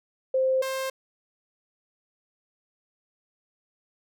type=tone pair in turn; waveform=sine / sawtooth; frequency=523.3 / 529.1 Hz; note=C5 / C5; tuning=0 / +19 cents; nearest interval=unison; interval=19 cents; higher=second; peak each=-20 / -24 dBFS; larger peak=first; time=0.34-0.62 / 0.62-0.9 s; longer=neither; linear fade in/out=5 ms; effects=none